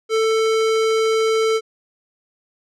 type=tone; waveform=square; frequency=443.3 Hz; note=A4; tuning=13 cents sharp; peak=-16 dBFS; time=0.09-1.61 s; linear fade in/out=50 ms; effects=low-pass 7000 Hz 12 dB/octave